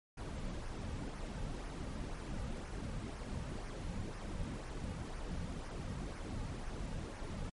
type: noise with flanger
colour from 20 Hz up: brown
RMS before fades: -42 dBFS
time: 0.17-7.5 s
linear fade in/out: 10 ms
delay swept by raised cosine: 0.25 to 2.95 ms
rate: 2 Hz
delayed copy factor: -0.5
effects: MP3 48 kbps